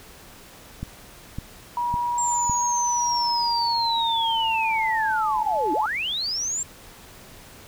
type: click train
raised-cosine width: 5 ms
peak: -17 dBFS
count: 4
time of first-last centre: 0.83-2.497 s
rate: 1.8 Hz
type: tone with pitch glide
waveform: sine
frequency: 961 to 861.1 Hz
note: B5 to A5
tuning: -48 to -38 cents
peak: -22 dBFS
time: 1.77-5.86 s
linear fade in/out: 2 ms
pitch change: -190 cents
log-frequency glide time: 3.06-5.43 s
type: linear two-way sweep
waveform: sine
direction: down then up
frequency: 7500 to 284.1 to 7500 Hz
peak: -24 dBFS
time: 2.18-6.63 s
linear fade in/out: 2 ms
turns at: 5.73 s
effects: pink hiss -46 dBFS RMS until 7.67 s